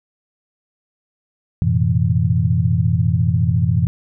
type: tone cluster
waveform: sine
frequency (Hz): 90.3 / 110.6 / 125 / 164.5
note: F#2 / A2 / B2 / E3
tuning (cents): -42 / +9 / +21 / -3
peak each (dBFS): -19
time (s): 1.62-3.87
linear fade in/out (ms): 0
effects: none